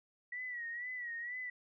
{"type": "tone with vibrato", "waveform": "sine", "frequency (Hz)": 1932, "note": "B6", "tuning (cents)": -39, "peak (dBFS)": -39, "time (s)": [0.32, 1.5], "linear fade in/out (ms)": 5, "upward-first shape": "sine", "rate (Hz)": 2.1, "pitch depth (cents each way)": 74, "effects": []}